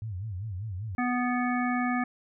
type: tone with vibrato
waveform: sine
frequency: 100.2 Hz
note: G2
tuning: 38 cents sharp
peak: -32 dBFS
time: 0.02-0.95 s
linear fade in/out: 0 ms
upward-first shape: sine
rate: 5.1 Hz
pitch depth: 210 cents each way
type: harmonic tone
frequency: 246.9 Hz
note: B3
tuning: in tune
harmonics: 1 / 3 / 5 / 7 / 9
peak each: -27 / -32 / -34 / -35 / -37 dBFS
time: 0.98-2.04 s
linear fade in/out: 5 ms
effects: none

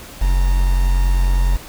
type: tone with quantisation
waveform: triangle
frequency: 45.09 Hz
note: F#1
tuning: 44 cents flat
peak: -10 dBFS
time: 0.21-1.57 s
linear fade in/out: 10 ms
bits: 5
effects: pink hiss -37 dBFS RMS until 1.68 s

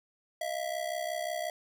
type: ring-modulated tone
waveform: square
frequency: 659.3 Hz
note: E5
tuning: in tune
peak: -30 dBFS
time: 0.41-1.5 s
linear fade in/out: 2 ms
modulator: 32.8 Hz
effects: none

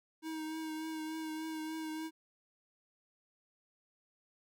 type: tone with vibrato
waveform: square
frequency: 315.9 Hz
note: D#4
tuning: 26 cents sharp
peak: -39 dBFS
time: 0.22-2.11 s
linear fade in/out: 50 ms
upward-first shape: triangle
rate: 3.4 Hz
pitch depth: 26 cents each way
effects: none

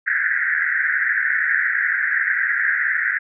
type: band-pass noise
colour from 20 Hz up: pink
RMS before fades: -20 dBFS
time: 0.06-3.19 s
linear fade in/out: 20 ms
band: 1500 to 2000 Hz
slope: 96 dB/octave
effects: none

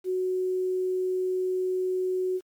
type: tone with quantisation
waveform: sine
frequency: 370 Hz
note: F#4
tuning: in tune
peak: -24 dBFS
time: 0.04-2.41 s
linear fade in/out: 50 ms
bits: 9
effects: MP3 96 kbps

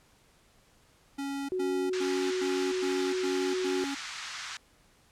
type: tone bursts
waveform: square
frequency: 278 Hz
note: C#4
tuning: 5 cents sharp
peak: -33 dBFS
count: 7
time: 1.18-3.95 s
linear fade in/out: 10 ms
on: 310 ms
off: 100 ms
type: tone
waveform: sine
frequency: 370 Hz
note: F#4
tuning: in tune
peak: -28 dBFS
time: 1.52-3.84 s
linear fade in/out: 0 ms
type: band-pass noise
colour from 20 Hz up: pink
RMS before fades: -40 dBFS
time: 1.93-4.57 s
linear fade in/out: 2 ms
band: 1200 to 6800 Hz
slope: 24 dB/octave
effects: pink hiss -63 dBFS RMS until 5.11 s + low-pass 11000 Hz 12 dB/octave

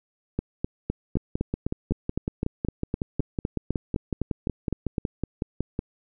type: two click trains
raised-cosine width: 3 ms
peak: -12 / -13 dBFS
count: 19 / 26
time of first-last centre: 0.39-4.982 / 1.17-5.791 s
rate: 3.92 / 5.41 Hz
effects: none

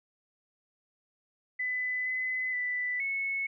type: tone with pitch steps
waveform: sine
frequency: 2004 / 2021 / 1985 / 2199 Hz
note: B6 / B6 / B6 / C#7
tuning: +25 / +39 / +8 / -14 cents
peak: -29 dBFS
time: 1.59-3.47 s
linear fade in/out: 10 ms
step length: 470 ms
effects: none

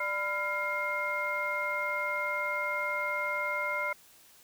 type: tone cluster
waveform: sine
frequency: 592 / 997 / 1391 / 2127 Hz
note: D5 / B5 / F6 / C7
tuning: +14 / +16 / -7 / +28 cents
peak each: -36 / -36 / -35 / -32 dBFS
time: 0-3.93 s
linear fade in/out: 5 ms
effects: tanh soft clip ceiling -19 dBFS + white hiss -58 dBFS RMS until 4.43 s

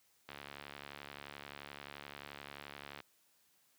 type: click train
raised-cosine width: 0.3 ms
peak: -30 dBFS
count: 195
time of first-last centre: 0.29-3.003 s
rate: 71.5 Hz
effects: white hiss -72 dBFS RMS until 3.78 s + high-pass 80 Hz 12 dB/octave

